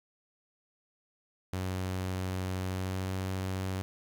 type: tone with pitch glide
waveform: sawtooth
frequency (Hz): 93 to 94.41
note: F#2 to F#2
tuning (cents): +9 to +35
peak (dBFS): -28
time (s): 1.53-3.82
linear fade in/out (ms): 0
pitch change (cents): +26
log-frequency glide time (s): 2.66-3.13
effects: 10-bit